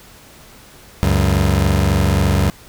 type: tone pair together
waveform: 25% pulse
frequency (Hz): 71.13 / 94.7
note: C#2 / F#2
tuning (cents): +45 / +41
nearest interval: perfect fourth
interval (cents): 496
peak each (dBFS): -12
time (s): 1.03-2.5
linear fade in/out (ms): 0
effects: pink hiss -43 dBFS RMS until 2.68 s